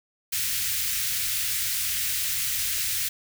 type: band-stop noise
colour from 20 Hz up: white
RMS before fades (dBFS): -27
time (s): 0.32-3.09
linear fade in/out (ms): 10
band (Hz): 130 to 1700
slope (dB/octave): 24
effects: none